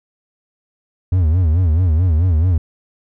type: tone with vibrato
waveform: triangle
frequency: 84.5 Hz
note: E2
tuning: 43 cents sharp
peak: -9 dBFS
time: 1.12-2.58 s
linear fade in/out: 5 ms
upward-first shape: sine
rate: 4.6 Hz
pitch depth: 180 cents each way
effects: none